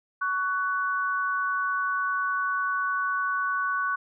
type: tone pair together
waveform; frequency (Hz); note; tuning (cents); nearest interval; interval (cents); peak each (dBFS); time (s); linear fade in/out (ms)
sine; 1122.5 / 1489; C#6 / F#6; +21 / +11; perfect fourth; 490; -27; 0.21-3.96; 10
effects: none